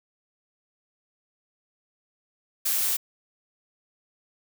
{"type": "noise", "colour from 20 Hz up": "blue", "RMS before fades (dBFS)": -25, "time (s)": [2.65, 2.97], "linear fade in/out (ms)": 10, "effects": []}